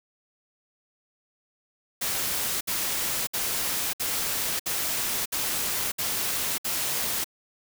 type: noise bursts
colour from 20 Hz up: white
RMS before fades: -28 dBFS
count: 8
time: 2.01-7.244 s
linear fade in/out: 10 ms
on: 600 ms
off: 62 ms
effects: none